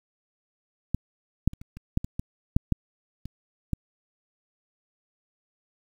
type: clicks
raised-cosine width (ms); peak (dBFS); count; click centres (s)
5; -12 / -7 / -27 / -30 / -29 / -10 / -20 / -17 / -6 / -9 / -24 / -13; 12; 0.946 / 1.476 / 1.534 / 1.615 / 1.77 / 1.974 / 2.045 / 2.195 / 2.565 / 2.723 / 3.256 / 3.733
effects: 8-bit